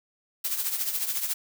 blue noise with tremolo, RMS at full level -26 dBFS, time 0.44-1.34 s, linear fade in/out 10 ms, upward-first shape triangle, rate 14 Hz, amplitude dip 70%, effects none

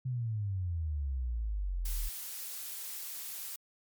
sine exponential sweep, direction down, 130.81 to 36.32 Hz, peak -31 dBFS, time 0.05-2.09 s, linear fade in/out 10 ms
blue noise, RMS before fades -41 dBFS, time 1.85-3.56 s, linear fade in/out 5 ms
effects MP3 96 kbps

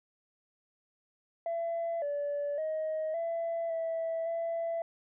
sine tone with pitch steps, 672 / 577 / 628 / 669 / 657 / 668 Hz, E5 / D5 / D#5 / E5 / E5 / E5, +33 / -31 / +16 / +25 / -6 / +23 cents, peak -29 dBFS, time 1.46-4.82 s, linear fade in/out 2 ms, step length 560 ms, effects tanh soft clip ceiling -28 dBFS

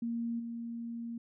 sine tone with level steps, 233.1 Hz, A#3, in tune, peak -32 / -37 dBFS, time 0.02-1.18 s, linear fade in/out 5 ms, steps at 0.39 s, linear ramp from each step 10 ms, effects none

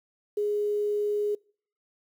sine tone with quantisation, 415.3 Hz, G#4, in tune, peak -24 dBFS, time 0.37-1.35 s, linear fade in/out 5 ms, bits 9, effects noise-tail reverb RT60 0.5 s tail -26 dB re dry

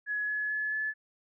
sine tone with pitch steps, 1688 / 1700.7 / 1713.5 / 1726.5 Hz, G#6 / G#6 / A6 / A6, +28 / +41 / -46 / -33 cents, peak -29 dBFS, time 0.06-0.94 s, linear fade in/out 50 ms, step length 220 ms, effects none

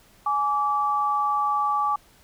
sine tone pair together, 836 / 1158.2 Hz, G#5 / D6, +11 / -24 cents, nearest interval tritone, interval 565 cents, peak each -25 / -22 dBFS, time 0.26-1.96 s, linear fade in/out 5 ms, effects pink hiss -56 dBFS RMS until 2.23 s

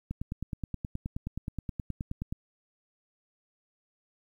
click train, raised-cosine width 5 ms, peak -21 dBFS, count 22, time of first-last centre 0.11-2.325 s, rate 9.48 Hz, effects 10-bit

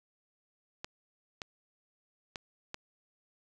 clicks, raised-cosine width 0.2 ms, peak -21 dBFS, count 4, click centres 0.845 / 1.418 / 2.358 / 2.744 s, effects none

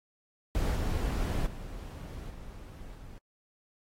brown noise with level steps, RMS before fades -28 / -30 / -41 / -45 / -47 dBFS, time 0.55-3.18 s, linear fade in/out 0 ms, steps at 0.76 / 1.46 / 2.3 / 2.94 s, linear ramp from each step 5 ms, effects AAC 48 kbps

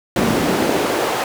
brown noise with high-pass filter sweep, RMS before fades -18 dBFS, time 0.16-1.24 s, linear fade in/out 2 ms, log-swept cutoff 210 to 600 Hz, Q 1.2, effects none

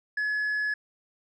sine tone with tanh clipping, 1700 Hz, G#6, 40 cents sharp, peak -26 dBFS, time 0.17-0.74 s, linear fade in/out 5 ms, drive 2 dB, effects none

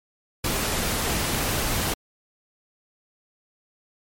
pink noise, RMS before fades -25 dBFS, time 0.44-1.94 s, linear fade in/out 5 ms, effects MP3 64 kbps

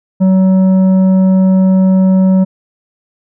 sine tone with tanh clipping, 188.4 Hz, F#3, 32 cents sharp, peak -7 dBFS, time 0.2-2.45 s, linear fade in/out 20 ms, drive 8 dB, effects none

